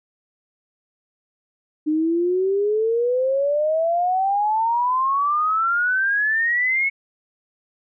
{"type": "exponential sweep", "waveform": "sine", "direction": "up", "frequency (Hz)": [301.6, 2211], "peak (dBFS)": -17, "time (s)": [1.86, 6.9], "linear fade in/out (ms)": 20, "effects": []}